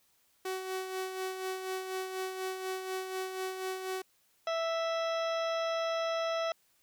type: tone with tremolo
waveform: sawtooth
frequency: 375.9 Hz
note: F#4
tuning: 27 cents sharp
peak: -29 dBFS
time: 0.45-4.02 s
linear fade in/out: 5 ms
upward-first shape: sine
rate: 4.1 Hz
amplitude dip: 50%
type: harmonic tone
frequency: 659.3 Hz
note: E5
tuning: in tune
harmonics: 1 / 2 / 3 / 4 / 5 / 6 / 8 / 9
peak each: -31 / -37 / -44 / -46 / -45 / -48 / -48 / -54 dBFS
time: 4.47-6.52 s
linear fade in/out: 2 ms
effects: white hiss -70 dBFS RMS until 6.82 s